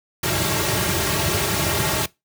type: noise with comb filter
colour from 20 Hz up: pink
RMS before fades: -21 dBFS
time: 0.23-2.06 s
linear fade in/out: 5 ms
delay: 4 ms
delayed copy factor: -0.8
effects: noise-tail reverb RT60 0.2 s tail -21 dB re dry + high-pass 80 Hz 12 dB/octave